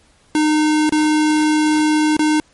square tone with dropouts, 306.1 Hz, D#4, 28 cents flat, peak -13 dBFS, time 0.35-2.4 s, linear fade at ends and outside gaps 1 ms, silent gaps 0.894-0.923 / 2.167-2.193 s, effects pink hiss -54 dBFS RMS until 2.53 s + MP3 48 kbps

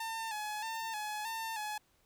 sawtooth tone with vibrato, 873 Hz, A5, 14 cents flat, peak -33 dBFS, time 0-1.78 s, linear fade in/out 5 ms, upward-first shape square, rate 1.6 Hz, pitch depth 54 cents each way, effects pink hiss -71 dBFS RMS until 2.05 s

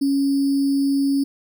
sine tone with sample-and-hold, 277.1 Hz, C#4, 1 cent flat, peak -16 dBFS, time 0.01-1.24 s, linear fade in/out 10 ms, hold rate 4900 Hz, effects none

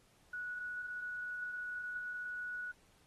sine tone, 1468 Hz, F#6, 14 cents flat, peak -39 dBFS, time 0.33-2.72 s, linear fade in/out 5 ms, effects pink hiss -69 dBFS RMS until 3.06 s + AAC 32 kbps

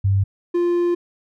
sine / triangle tone pair in turn, 98 / 348.5 Hz, G2 / F4, 0 / -4 cents, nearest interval octave + minor seventh, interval 2196 cents, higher second, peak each -14 dBFS, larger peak neither, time 0.04-0.24 / 0.54-0.95 s, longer second, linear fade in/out 10 ms, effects none

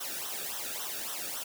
white noise with flanger, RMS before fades -37 dBFS, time 0-1.44 s, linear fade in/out 10 ms, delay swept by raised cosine 0.42 to 1 ms, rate 3.6 Hz, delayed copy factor -0.8, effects none

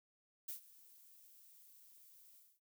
violet noise with ADSR envelope, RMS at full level -43 dBFS, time 0.48-2.6 s, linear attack 7 ms, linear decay 110 ms, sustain -20 dB, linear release 240 ms, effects none

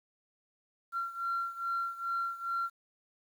sine beating tone pair, 1369 / 1371.4 Hz, F6 / F6, -35 / -32 cents, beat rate 2.4 Hz, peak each -33 / -36 dBFS, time 0.92-2.7 s, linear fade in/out 50 ms, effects tanh soft clip ceiling -26 dBFS + 10-bit

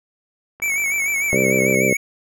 click train, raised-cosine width 0.5 ms, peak -24 dBFS, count 58, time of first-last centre 0.6-1.745 s, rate 49.8 Hz
square tone with vibrato, 2257 Hz, C#7, 31 cents sharp, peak -19 dBFS, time 0.62-1.97 s, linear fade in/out 5 ms, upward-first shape sine, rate 6.7 Hz, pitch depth 64 cents each way
harmonic tone, 65.41 Hz, C2, in tune, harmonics 2 / 3 / 4 / 5 / 6 / 7 / 8 / 9, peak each -27 / -23 / -26 / -28 / -22 / -25 / -24 / -25 dBFS, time 1.33-1.93 s, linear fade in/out 0 ms
effects none

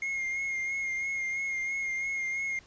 triangle tone with vibrato, 2140 Hz, C7, 38 cents sharp, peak -28 dBFS, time 0.02-2.59 s, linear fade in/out 2 ms, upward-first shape sine, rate 3 Hz, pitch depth 28 cents each way, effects pink hiss -57 dBFS RMS until 2.66 s + resampled to 16000 Hz

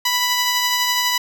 10% pulse tone with tremolo, 987.8 Hz, B5, in tune, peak -7 dBFS, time 0.05-1.18 s, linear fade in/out 5 ms, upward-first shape triangle, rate 12 Hz, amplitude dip 30%, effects none

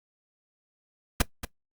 pink noise with echo, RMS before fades -19 dBFS, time 1.2-1.22 s, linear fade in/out 5 ms, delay 230 ms, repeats 1, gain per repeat -13 dB, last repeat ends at 1.45 s, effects noise-tail reverb RT60 0.1 s tail -19 dB re dry + Opus 48 kbps

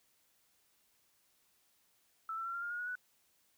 sine tone with pitch steps, 1318.5 / 1340.8 / 1363.4 / 1386.5 / 1409.9 / 1433.7 / 1457.9 / 1482.5 Hz, E6 / E6 / F6 / F6 / F6 / F6 / F#6 / F#6, 0 / +29 / -42 / -13 / +16 / +45 / -26 / +3 cents, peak -37 dBFS, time 2.29-2.954 s, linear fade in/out 2 ms, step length 83 ms, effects white hiss -73 dBFS RMS until 3.57 s

